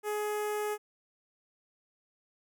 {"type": "tone with notch filter", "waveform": "sawtooth", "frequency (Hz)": 420, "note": "G#4", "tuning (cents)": 19, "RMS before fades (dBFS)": -33, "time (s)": [0.03, 0.78], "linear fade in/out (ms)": 50, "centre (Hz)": 4100, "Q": 0.9, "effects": []}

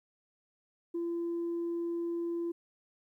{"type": "tone", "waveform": "sine", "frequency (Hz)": 340.2, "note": "F4", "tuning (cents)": -45, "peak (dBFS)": -30, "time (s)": [0.94, 2.52], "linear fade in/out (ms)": 10, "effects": ["tanh soft clip ceiling -29 dBFS", "12-bit"]}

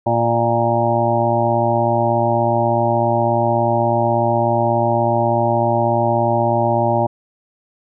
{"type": "harmonic tone with a mistuned harmonic", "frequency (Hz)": 116.54, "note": "A#2", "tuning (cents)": 0, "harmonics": [1, 2, 3, 5, 6, 7, 8], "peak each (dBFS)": [-21, -24, -23, -19, -23, -20, -23], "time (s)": [0.06, 7.07], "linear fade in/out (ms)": 10, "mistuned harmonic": 5, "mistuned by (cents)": 26, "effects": []}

